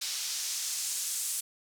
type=noise with band-pass filter sweep; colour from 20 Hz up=white; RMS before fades=-34 dBFS; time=0.01-1.41 s; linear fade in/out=10 ms; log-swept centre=4700 to 8500 Hz; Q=1.3; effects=none